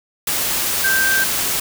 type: tone in noise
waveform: sine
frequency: 1568 Hz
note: G6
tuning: in tune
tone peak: -15 dBFS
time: 0.84-1.24 s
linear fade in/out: 5 ms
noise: white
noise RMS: -20 dBFS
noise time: 0.27-1.6 s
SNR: +2 dB
effects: none